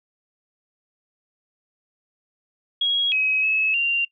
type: tone with pitch steps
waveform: sine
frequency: 3304 / 2545 / 2584 / 2774 Hz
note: G#7 / D#7 / E7 / F7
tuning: -10 / +39 / -35 / -12 cents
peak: -18 dBFS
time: 2.81-4.05 s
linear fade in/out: 5 ms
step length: 310 ms
effects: noise-tail reverb RT60 0.1 s tail -23 dB re dry

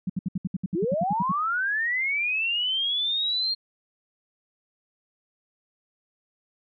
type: tone bursts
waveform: sine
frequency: 185 Hz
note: F#3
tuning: in tune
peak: -23 dBFS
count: 14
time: 0.07-1.319 s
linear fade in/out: 5 ms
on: 27 ms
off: 67 ms
type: linear sweep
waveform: sine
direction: up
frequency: 299.1 to 4243 Hz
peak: -23 dBFS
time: 0.74-3.55 s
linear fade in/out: 20 ms
effects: none

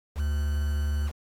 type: tone with quantisation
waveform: triangle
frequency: 73.1 Hz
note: D2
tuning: 7 cents flat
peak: -22 dBFS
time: 0.15-1.12 s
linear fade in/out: 50 ms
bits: 7
effects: AAC 48 kbps

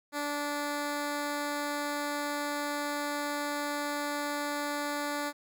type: tone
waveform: 10% pulse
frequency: 291 Hz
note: D4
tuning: 16 cents flat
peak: -23 dBFS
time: 0.12-5.33 s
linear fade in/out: 50 ms
effects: none

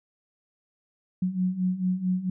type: beating tone pair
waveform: sine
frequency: 180.9 / 185.4 Hz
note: F#3 / F#3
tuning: -39 / +4 cents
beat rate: 4.5 Hz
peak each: -29 / -25 dBFS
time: 1.22-2.3 s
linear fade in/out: 5 ms
effects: none

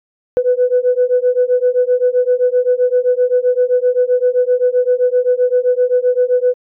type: beating tone pair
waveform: sine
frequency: 493.9 / 501.6 Hz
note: B4 / B4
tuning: 0 / +27 cents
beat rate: 7.7 Hz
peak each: -13 dBFS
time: 0.37-6.54 s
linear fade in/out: 0 ms
effects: tanh soft clip ceiling -4 dBFS

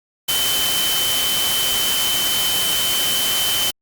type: tone in noise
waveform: sine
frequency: 3064 Hz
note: G7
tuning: 40 cents flat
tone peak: -20 dBFS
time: 0.28-3.71 s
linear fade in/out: 10 ms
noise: white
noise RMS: -21 dBFS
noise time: 0.28-3.71 s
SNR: -2 dB
effects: Opus 48 kbps

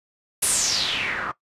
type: noise with low-pass filter sweep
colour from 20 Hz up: white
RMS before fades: -24 dBFS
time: 0.42-1.32 s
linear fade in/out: 10 ms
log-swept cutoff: 11000 to 1200 Hz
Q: 4.6
effects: noise-tail reverb RT60 0.1 s tail -17 dB re dry + resampled to 32000 Hz

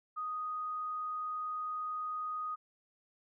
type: tone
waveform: sine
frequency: 1244.5 Hz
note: D#6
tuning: in tune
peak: -35 dBFS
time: 0.16-2.56 s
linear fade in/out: 20 ms
effects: none

